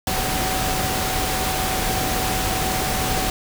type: tone in noise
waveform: sine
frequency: 753 Hz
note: F#5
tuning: 30 cents sharp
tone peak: -27 dBFS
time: 0.07-3.3 s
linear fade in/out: 2 ms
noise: pink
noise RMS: -23 dBFS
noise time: 0.07-3.3 s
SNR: -7 dB
effects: none